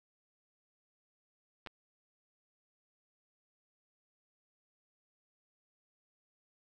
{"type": "clicks", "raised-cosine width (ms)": 0.3, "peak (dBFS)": -28, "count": 2, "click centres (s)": [1.663, 1.672], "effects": []}